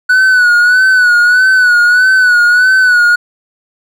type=tone with vibrato; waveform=triangle; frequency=1480 Hz; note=F#6; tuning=in tune; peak=-3 dBFS; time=0.09-3.16 s; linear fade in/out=10 ms; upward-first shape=sine; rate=1.6 Hz; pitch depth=58 cents each way; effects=none